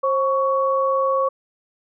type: tone pair together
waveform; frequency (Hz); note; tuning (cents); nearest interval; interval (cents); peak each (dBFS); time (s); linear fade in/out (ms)
sine; 533.4 / 1118; C5 / C#6; +33 / +14; octave + minor second; 1281; -19 / -20; 0.03-1.29; 10
effects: none